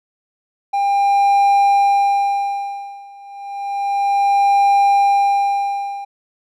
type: tone with tremolo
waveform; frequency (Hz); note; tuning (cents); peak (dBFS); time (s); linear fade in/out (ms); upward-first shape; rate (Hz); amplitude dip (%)
triangle; 800; G5; +35; -8; 0.73-6.05; 10; sine; 0.31; 95
effects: none